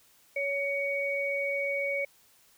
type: tone pair together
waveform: sine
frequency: 560.3 / 2243 Hz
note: C#5 / C#7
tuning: +18 / +20 cents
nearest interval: 2 octaves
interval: 2402 cents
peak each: -31 / -30 dBFS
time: 0.36-2.05 s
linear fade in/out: 5 ms
effects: white hiss -62 dBFS RMS until 2.57 s